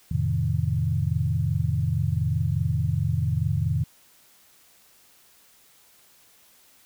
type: chord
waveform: sine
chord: F dominant seventh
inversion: none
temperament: equal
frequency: 87.31 / 110 / 130.81 / 155.56 Hz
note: F2 / A2 / C3 / Eb3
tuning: 0 / 0 / 0 / 0 cents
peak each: -27 dBFS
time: 0.11-3.84 s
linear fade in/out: 5 ms
effects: white hiss -57 dBFS RMS until 6.85 s